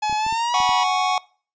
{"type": "tone with pitch glide", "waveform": "45% pulse", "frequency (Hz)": [850, 970.8], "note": ["G#5", "B5"], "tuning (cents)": [40, -30], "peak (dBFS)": -20, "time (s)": [0.02, 0.84], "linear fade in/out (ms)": 10, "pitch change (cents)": 230, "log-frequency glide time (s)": [0.17, 0.54]}
{"type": "clicks", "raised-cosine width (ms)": 3, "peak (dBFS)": -25, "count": 6, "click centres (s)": [0.097, 0.127, 0.265, 0.326, 0.603, 0.692]}
{"type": "chord", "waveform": "square", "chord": "F# suspended second", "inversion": "none", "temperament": "just", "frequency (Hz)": [740, 832.5, 1110], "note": ["F#5", "G#5", "C#6"], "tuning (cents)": [0, 4, 2], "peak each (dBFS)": [-22, -26, -23], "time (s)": [0.54, 1.18], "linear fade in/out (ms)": 2}
{"effects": ["noise-tail reverb RT60 0.4 s tail -22 dB re dry", "resampled to 16000 Hz"]}